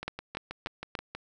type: two click trains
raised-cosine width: 0.3 ms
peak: -21 / -16 dBFS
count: 8 / 4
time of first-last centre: 0.03-1.15 / 0.08-0.952 s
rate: 6.25 / 3.44 Hz
effects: none